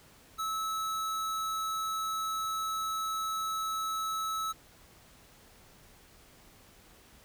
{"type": "tone", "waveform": "square", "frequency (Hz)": 1300, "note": "E6", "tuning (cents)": -24, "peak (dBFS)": -32, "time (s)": [0.38, 4.53], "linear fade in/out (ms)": 20, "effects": ["pink hiss -58 dBFS RMS until 7.24 s"]}